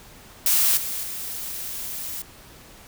blue noise with level steps, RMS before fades -19 / -29 / -32 dBFS, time 0.46-2.22 s, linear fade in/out 2 ms, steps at 0.77 / 1.03 s, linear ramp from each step 2 ms, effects pink hiss -47 dBFS RMS until 2.87 s

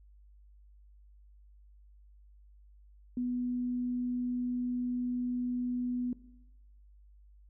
sine tone, 246.9 Hz, B3, in tune, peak -30 dBFS, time 3.17-6.13 s, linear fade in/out 2 ms, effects noise-tail reverb RT60 0.9 s tail -18 dB re dry + added 50 Hz sine -55 dBFS peak until 7.49 s

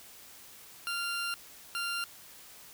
20% pulse tone bursts at uneven times, 1390 Hz, F6, 9 cents flat, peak -27 dBFS, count 2, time 0.87-1.34 / 1.75-2.04 s, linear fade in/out 0 ms, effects white hiss -52 dBFS RMS until 2.73 s

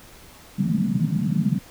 white band-pass noise, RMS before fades -22 dBFS, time 0.58-1.59 s, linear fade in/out 10 ms, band 140 to 220 Hz, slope 48 dB/octave, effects pink hiss -47 dBFS RMS until 1.7 s

